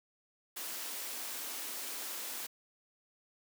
white high-pass noise, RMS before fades -41 dBFS, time 0.56-2.47 s, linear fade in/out 10 ms, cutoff 230 Hz, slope 96 dB/octave, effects none

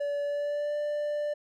triangle tone with pitch glide, 575 to 590.8 Hz, D5 to D5, -37 to +10 cents, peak -26 dBFS, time 0-1.34 s, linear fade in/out 10 ms, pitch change +47 cents, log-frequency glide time 0.23-0.76 s, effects none

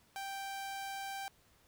sawtooth tone, 784 Hz, G5, in tune, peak -36 dBFS, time 0.16-1.28 s, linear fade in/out 0 ms, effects pink hiss -68 dBFS RMS until 1.67 s

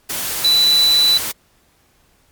sine tone in noise, 3974 Hz, B7, 10 cents sharp, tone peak -10 dBFS, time 0.44-1.18 s, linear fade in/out 10 ms, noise white, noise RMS -23 dBFS, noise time 0.09-1.32 s, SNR +10 dB, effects pink hiss -57 dBFS RMS until 2.31 s + MP3 96 kbps

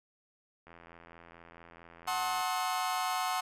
click train, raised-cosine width 0.5 ms, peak -37 dBFS, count 148, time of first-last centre 0.67-2.41 s, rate 84.5 Hz
40% pulse chord, F# diminished seventh, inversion none, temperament just, 740 / 888 / 1065.6 / 1278.7 Hz, F#5 / A5 / C6 / Eb6, 0 / +16 / +31 / +47 cents, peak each -33 / -38 / -35 / -37 dBFS, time 2.07-3.41 s, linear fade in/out 10 ms
effects resampled to 32000 Hz

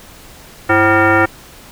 sine tone with frequency modulation, 530 Hz, C5, 22 cents sharp, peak -8 dBFS, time 0.69-1.26 s, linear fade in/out 10 ms, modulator 432 Hz, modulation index 3.3, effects pink hiss -39 dBFS RMS until 1.71 s

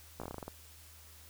slowing click train, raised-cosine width 1 ms, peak -27 dBFS, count 10, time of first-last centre 0.2-0.48 s, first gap 16 ms, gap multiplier 1.16, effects added 79 Hz sine -57 dBFS peak until 1.29 s + white hiss -57 dBFS RMS until 1.29 s

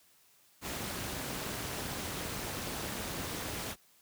pink noise with amplitude modulation, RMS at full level -35 dBFS, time 0.61-3.76 s, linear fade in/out 50 ms, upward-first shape sine, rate 225 Hz, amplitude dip 65%, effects white hiss -65 dBFS RMS until 4.01 s + high-pass 60 Hz 12 dB/octave

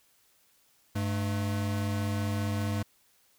square tone pair together, 100.2 / 215.4 Hz, G2 / A3, +38 / -37 cents, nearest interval octave + minor second, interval 1325 cents, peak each -30 / -35 dBFS, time 0.95-2.83 s, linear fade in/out 10 ms, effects white hiss -66 dBFS RMS until 3.38 s

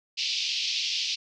white band-pass noise, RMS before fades -29 dBFS, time 0.17-1.16 s, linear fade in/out 20 ms, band 2500 to 5400 Hz, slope 48 dB/octave, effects none

